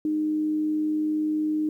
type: tone with amplitude modulation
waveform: sine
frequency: 307.4 Hz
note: D#4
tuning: 21 cents flat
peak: -21 dBFS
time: 0.05-1.69 s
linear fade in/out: 2 ms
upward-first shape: sine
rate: 101 Hz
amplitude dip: 25%
effects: 10-bit